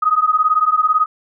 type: beating tone pair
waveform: sine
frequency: 1244.5 / 1262.5 Hz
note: D#6 / D#6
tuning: 0 / +25 cents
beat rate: 18 Hz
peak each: -15 dBFS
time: 0.02-1.06 s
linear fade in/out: 10 ms
effects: none